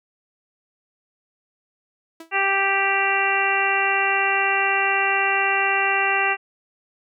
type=tone with exponential decay; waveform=sawtooth; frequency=327.3 Hz; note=E4; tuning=12 cents flat; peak=-30 dBFS; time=2.2-2.33 s; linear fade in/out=5 ms; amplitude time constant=28 ms
type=harmonic tone; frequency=392 Hz; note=G4; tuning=in tune; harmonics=1 / 2 / 3 / 4 / 5 / 6 / 7; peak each=-29 / -24 / -27 / -26 / -24 / -27 / -24 dBFS; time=2.31-6.37 s; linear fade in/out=50 ms
effects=none